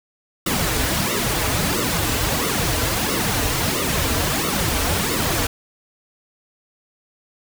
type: noise with flanger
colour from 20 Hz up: pink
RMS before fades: -21 dBFS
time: 0.46-5.47 s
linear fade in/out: 5 ms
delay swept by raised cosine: 1.2 to 5.6 ms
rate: 1.5 Hz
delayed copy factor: -0.85
effects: none

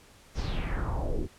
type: noise with low-pass filter sweep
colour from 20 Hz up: brown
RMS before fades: -30 dBFS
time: 0.34-1.28 s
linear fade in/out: 50 ms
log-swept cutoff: 6500 to 310 Hz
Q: 3.2
effects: pink hiss -56 dBFS RMS until 1.38 s + low-pass 11000 Hz 12 dB/octave

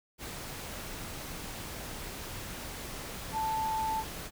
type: tone in noise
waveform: sine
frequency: 880 Hz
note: A5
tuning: in tune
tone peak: -29 dBFS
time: 3.32-4.04 s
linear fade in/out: 50 ms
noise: pink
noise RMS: -41 dBFS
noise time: 0.18-4.31 s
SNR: +9 dB
effects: none

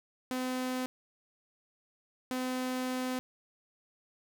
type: tone bursts at uneven times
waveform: sawtooth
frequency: 255.1 Hz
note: C4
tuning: 44 cents flat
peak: -28 dBFS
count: 2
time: 0.31-0.86 / 2.31-3.19 s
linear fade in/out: 0 ms
effects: none

